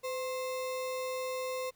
sine tone with sample-and-hold, 511 Hz, C5, 41 cents flat, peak -33 dBFS, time 0.03-1.71 s, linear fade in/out 20 ms, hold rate 1575 Hz, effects pink hiss -69 dBFS RMS until 1.75 s

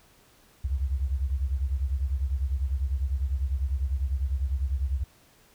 sine beating tone pair, 65.41 / 75.41 Hz, C2 / D2, 0 / +46 cents, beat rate 10 Hz, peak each -26 / -30 dBFS, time 0.64-5.04 s, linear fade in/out 10 ms, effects pink hiss -59 dBFS RMS until 5.54 s

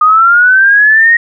sine linear sweep, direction up, 1222 to 1884 Hz, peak -3 dBFS, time 0.01-1.17 s, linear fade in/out 5 ms, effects none

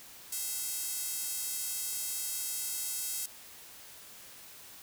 square tone with high-pass filter, 293.7 Hz, D4, in tune, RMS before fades -36 dBFS, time 0.32-3.26 s, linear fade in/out 5 ms, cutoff 8200 Hz, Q 0.96, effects white hiss -51 dBFS RMS until 4.82 s

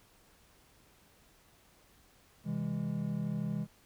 triangle chord, C augmented, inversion none, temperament just, 130.81 / 163.52 / 204.4 Hz, C3 / E3 / G#3, 0 / -14 / -27 cents, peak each -37 / -34 / -34 dBFS, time 2.44-3.67 s, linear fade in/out 50 ms, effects pink hiss -64 dBFS RMS until 3.85 s

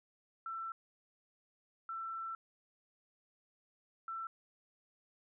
sine tone bursts at uneven times, 1338 Hz, E6, 25 cents sharp, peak -39 dBFS, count 3, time 0.46-0.72 / 1.89-2.35 / 4.08-4.27 s, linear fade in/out 2 ms, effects none

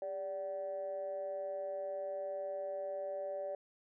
sine tone with amplitude modulation, 580 Hz, D5, 22 cents flat, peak -33 dBFS, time 0.02-3.55 s, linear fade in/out 2 ms, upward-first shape sine, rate 179 Hz, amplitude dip 75%, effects tanh soft clip ceiling -30 dBFS

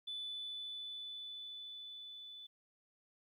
sine tone with level ramp, 3487 Hz, A7, 16 cents flat, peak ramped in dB -39 to -49 dBFS, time 0.07-2.47 s, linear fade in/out 10 ms, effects tanh soft clip ceiling -36 dBFS + 13-bit

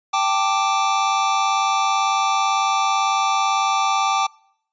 square chord, G suspended second, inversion none, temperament just, 784 / 882 / 1176 Hz, G5 / A5 / D6, 0 / +4 / +2 cents, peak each -22 / -25 / -21 dBFS, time 0.13-4.27 s, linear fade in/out 10 ms, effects noise-tail reverb RT60 0.7 s tail -26 dB re dry + resampled to 16000 Hz

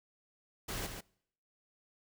pink noise with echo, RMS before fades -39 dBFS, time 0.68-0.87 s, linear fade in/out 10 ms, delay 140 ms, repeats 1, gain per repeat -6 dB, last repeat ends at 1.01 s, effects noise-tail reverb RT60 0.7 s tail -25 dB re dry

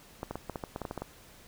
clicks, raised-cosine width 1 ms, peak -21 dBFS, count 12, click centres 0.231 / 0.31 / 0.356 / 0.497 / 0.558 / 0.638 / 0.761 / 0.817 / 0.852 / 0.911 / 0.977 / 1.02 s, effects pink hiss -55 dBFS RMS until 1.47 s

